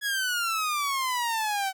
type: exponential sweep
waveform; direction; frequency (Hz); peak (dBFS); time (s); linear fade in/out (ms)
sawtooth; down; 1689 to 755; -22; 0.01-1.73; 50
effects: none